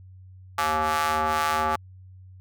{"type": "ring-modulated tone", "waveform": "sawtooth", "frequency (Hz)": 155.56, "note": "D#3", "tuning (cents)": 0, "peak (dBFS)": -15, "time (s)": [0.58, 1.76], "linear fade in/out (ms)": 5, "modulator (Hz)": 1010, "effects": ["added 93 Hz sine -44 dBFS peak until 2.4 s"]}